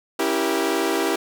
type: chord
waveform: sawtooth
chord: C# diminished seventh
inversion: none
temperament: equal with one note detuned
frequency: 277.2 / 329.6 / 392 / 473.2 Hz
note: C#4 / E4 / G4 / Bb4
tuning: 0 / 0 / 0 / +26 cents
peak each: -25 / -20 / -20 / -24 dBFS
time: 0.19-1.16 s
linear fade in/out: 5 ms
effects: none